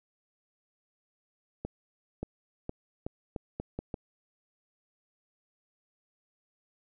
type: accelerating click train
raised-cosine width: 2 ms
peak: -21 dBFS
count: 8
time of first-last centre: 1.65-3.942 s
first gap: 580 ms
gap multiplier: 0.8
effects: none